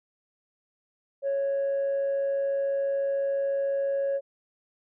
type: tone with amplitude modulation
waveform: sine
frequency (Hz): 553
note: C#5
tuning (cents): -4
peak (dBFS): -21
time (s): 1.22-4.21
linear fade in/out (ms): 50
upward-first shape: sine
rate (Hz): 114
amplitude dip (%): 30
effects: tanh soft clip ceiling -22 dBFS